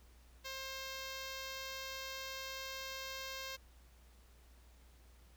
5% pulse tone with notch filter, 531 Hz, C5, 25 cents sharp, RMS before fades -45 dBFS, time 0.44-3.57 s, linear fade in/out 20 ms, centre 8800 Hz, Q 1.7, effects added 60 Hz sine -60 dBFS peak until 5.36 s + pink hiss -68 dBFS RMS until 5.36 s

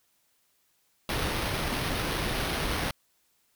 pink noise with sample-and-hold, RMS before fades -30 dBFS, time 1.09-2.91 s, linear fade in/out 2 ms, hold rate 7350 Hz, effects white hiss -70 dBFS RMS until 3.55 s

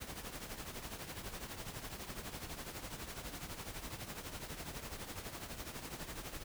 pink noise with tremolo, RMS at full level -43 dBFS, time 0-6.44 s, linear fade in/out 20 ms, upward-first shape triangle, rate 12 Hz, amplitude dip 70%, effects none

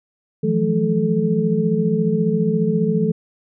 sine tone cluster, 163.5 / 178.1 / 214.6 / 434.8 Hz, E3 / F3 / A3 / A4, -14 / +34 / -43 / -21 cents, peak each -21 dBFS, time 0.43-3.12 s, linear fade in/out 10 ms, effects none

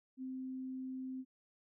sine tone, 260 Hz, C4, 11 cents flat, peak -40 dBFS, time 0.17-1.25 s, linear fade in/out 50 ms, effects none

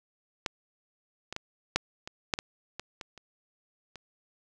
clicks, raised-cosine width 0.2 ms, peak -12 / -20 / -17 / -6 / -22 / -8 / -16 / -19 / -22 / -30 / -27 dBFS, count 11, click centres 0.462 / 1.326 / 1.364 / 1.76 / 2.075 / 2.338 / 2.389 / 2.796 / 3.012 / 3.177 / 3.957 s, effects none

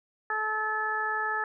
harmonic tone, 432.3 Hz, A4, 31 cents flat, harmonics 1 / 2 / 3 / 4, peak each -39 / -33 / -32 / -30 dBFS, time 0.3-1.44 s, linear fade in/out 2 ms, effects none

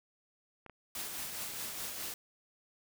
clicks, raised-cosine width 0.5 ms, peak -35 dBFS, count 3, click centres 0.663 / 0.697 / 1.537 s
white noise with tremolo, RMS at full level -39 dBFS, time 0.95-2.14 s, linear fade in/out 2 ms, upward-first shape triangle, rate 4.8 Hz, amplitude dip 40%
effects none

